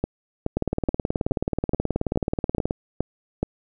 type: two click trains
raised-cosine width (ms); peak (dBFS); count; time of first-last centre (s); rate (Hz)
2; -9 / -9; 9 / 41; 0.04-3.43 / 0.57-2.709; 2.36 / 18.7
effects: none